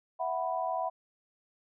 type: chord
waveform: sine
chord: E suspended second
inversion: none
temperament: equal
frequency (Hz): 659.3 / 740 / 987.8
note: E5 / F#5 / B5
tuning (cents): 0 / 0 / 0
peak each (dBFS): -34 / -33 / -35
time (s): 0.19-0.9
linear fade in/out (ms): 20
effects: none